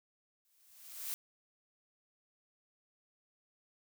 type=noise with exponential growth; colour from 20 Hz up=blue; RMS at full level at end=-37 dBFS; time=0.45-1.14 s; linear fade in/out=0 ms; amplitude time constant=150 ms; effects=none